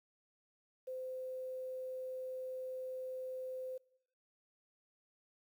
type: tone with quantisation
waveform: sine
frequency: 515 Hz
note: C5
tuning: 28 cents flat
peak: -40 dBFS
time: 0.87-3.78 s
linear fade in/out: 10 ms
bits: 11
effects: noise-tail reverb RT60 0.8 s tail -23 dB re dry